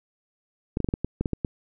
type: clicks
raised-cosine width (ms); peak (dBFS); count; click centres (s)
3; -12; 10; 0.771 / 0.803 / 0.845 / 0.888 / 0.939 / 1.046 / 1.21 / 1.258 / 1.333 / 1.448
effects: none